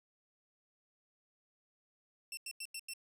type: tone bursts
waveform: 15% pulse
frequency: 2696 Hz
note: E7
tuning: 38 cents sharp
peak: -34 dBFS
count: 5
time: 2.32-2.936 s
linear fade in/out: 2 ms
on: 52 ms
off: 89 ms
effects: 12-bit